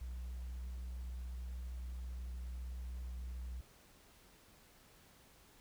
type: tone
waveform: sine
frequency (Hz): 61.74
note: B1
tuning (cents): 0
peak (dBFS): -39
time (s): 0.01-3.61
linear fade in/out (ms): 5
effects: tanh soft clip ceiling -40 dBFS + pink hiss -64 dBFS RMS until 5.6 s